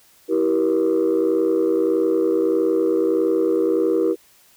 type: tone cluster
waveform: sine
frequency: 325.1 / 386.7 / 477.3 Hz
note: E4 / G4 / A#4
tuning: -24 / -24 / +41 cents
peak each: -19 dBFS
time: 0.28-4.16 s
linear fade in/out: 50 ms
effects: tanh soft clip ceiling -11 dBFS + white hiss -54 dBFS RMS until 4.56 s